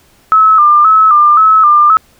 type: tone with vibrato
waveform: sine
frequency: 1244.5 Hz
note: D#6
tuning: in tune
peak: -3 dBFS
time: 0.32-1.97 s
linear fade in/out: 0 ms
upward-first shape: square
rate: 1.9 Hz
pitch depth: 68 cents each way
effects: pink hiss -48 dBFS RMS until 2.19 s